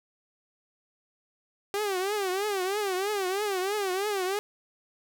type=tone with vibrato; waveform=sawtooth; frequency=393.1 Hz; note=G4; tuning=5 cents sharp; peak=-23 dBFS; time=1.74-4.39 s; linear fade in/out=0 ms; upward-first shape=triangle; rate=3.1 Hz; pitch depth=160 cents each way; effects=none